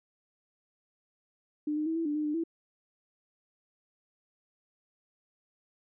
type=tone with pitch steps; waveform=sine; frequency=299.5 / 304.7 / 323.5 / 330.4 / 294.9 / 303.2 / 299.1 / 330.5 Hz; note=D4 / D#4 / E4 / E4 / D4 / D#4 / D4 / E4; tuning=+34 / -36 / -32 / +4 / +7 / -45 / +32 / +5 cents; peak=-28 dBFS; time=1.67-2.438 s; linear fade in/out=5 ms; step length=96 ms; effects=none